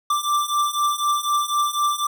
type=beating tone pair; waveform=square; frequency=1174.7 / 1178.7 Hz; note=D6 / D6; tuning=0 / +6 cents; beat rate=4 Hz; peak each=-24 / -22 dBFS; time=0.1-2.07 s; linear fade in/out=5 ms; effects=none